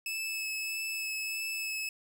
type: tone with vibrato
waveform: sawtooth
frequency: 2607 Hz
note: E7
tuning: 20 cents flat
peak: -30 dBFS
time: 0.06-1.89 s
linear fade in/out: 2 ms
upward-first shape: sine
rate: 1.6 Hz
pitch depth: 12 cents each way
effects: none